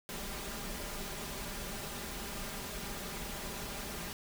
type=noise with comb filter; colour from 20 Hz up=pink; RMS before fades=-41 dBFS; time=0.09-4.13 s; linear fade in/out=0 ms; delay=5 ms; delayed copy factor=+0.55; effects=none

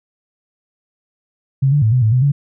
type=tone with pitch steps; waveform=sine; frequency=135.2 / 145.9 / 109.6 / 126.6 / 109.2 / 126.5 / 142 Hz; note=C#3 / D3 / A2 / B2 / A2 / B2 / C#3; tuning=-43 / -11 / -6 / +43 / -13 / +42 / +42 cents; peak=-10 dBFS; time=1.62-2.32 s; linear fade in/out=10 ms; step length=100 ms; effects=none

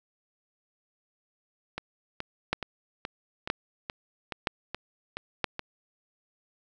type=two click trains; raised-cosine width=0.3 ms; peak=-9 / -17 dBFS; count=4 / 10; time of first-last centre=2.53-5.443 / 1.78-5.594 s; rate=1.03 / 2.36 Hz; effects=none

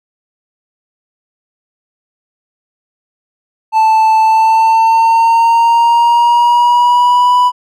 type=tone with pitch glide; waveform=triangle; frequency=880 to 987.8 Hz; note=A5 to B5; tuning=0 to 0 cents; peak=-4 dBFS; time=3.72-7.52 s; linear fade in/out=50 ms; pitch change=+200 cents; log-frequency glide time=4.21-7.36 s; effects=none

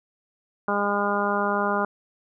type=harmonic tone; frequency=203.3 Hz; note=G#3; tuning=37 cents flat; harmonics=1 / 2 / 3 / 4 / 5 / 6 / 7; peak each=-29 / -29 / -29 / -29 / -29 / -29 / -29 dBFS; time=0.68-1.85 s; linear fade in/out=2 ms; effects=none

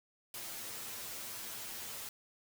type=noise with comb filter; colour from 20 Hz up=white; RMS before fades=-44 dBFS; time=0.34-2.09 s; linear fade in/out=2 ms; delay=8.9 ms; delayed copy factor=+1; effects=none

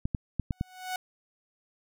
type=clicks; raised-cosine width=5 ms; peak=-16 dBFS; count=5; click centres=0.055 / 0.148 / 0.397 / 0.508 / 0.611 s
type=tone with exponential growth; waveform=sawtooth; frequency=740 Hz; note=F#5; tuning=in tune; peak=-25 dBFS; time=0.52-0.96 s; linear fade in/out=2 ms; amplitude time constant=95 ms
effects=none

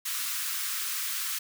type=high-pass noise; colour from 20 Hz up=white; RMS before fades=-32 dBFS; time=0.05-1.39 s; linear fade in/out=10 ms; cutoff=1100 Hz; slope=48 dB/octave; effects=none

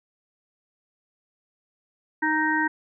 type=harmonic tone; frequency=311.1 Hz; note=D#4; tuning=in tune; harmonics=1 / 3 / 5 / 6; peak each=-26 / -26 / -26 / -26 dBFS; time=2.22-2.68 s; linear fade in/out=10 ms; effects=none

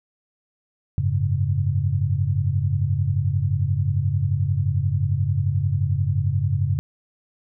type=chord; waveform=sine; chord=F# suspended second; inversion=none; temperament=equal; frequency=92.5 / 103.83 / 138.59 Hz; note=F#2 / G#2 / C#3; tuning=0 / 0 / 0 cents; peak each=-23 dBFS; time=0.98-6.79 s; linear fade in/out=0 ms; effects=none

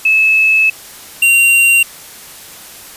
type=tone pair in turn; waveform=sine / square; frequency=2600 / 2760 Hz; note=E7 / F7; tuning=-24 / -21 cents; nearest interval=minor second; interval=103 cents; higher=second; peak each=-7 dBFS; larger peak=neither; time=0.05-0.7 / 1.22-1.83 s; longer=first; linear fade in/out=5 ms; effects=white hiss -34 dBFS RMS until 2.96 s + resampled to 32000 Hz

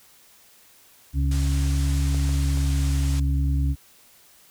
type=harmonic tone; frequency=69.2 Hz; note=C#2; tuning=2 cents flat; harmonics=1 / 2 / 4; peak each=-20 / -26 / -32 dBFS; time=1.13-3.76 s; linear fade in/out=50 ms
type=low-pass noise; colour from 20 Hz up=white; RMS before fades=-39 dBFS; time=1.31-3.2 s; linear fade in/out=5 ms; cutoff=9400 Hz; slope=24 dB/octave
type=clicks; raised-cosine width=1 ms; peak=-25 dBFS; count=3; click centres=2.146 / 2.292 / 2.573 s
effects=white hiss -54 dBFS RMS until 4.5 s

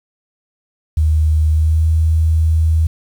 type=tone with pitch glide; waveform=sine; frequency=77.78 to 80.01 Hz; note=D#2 to D#2; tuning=0 to +49 cents; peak=-10 dBFS; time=0.97-2.87 s; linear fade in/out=5 ms; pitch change=+49 cents; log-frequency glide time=1.51-1.87 s; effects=7-bit

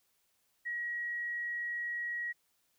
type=tone; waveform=sine; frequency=1906 Hz; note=A#6; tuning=38 cents sharp; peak=-34 dBFS; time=0.65-2.33 s; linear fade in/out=20 ms; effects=white hiss -75 dBFS RMS until 2.78 s

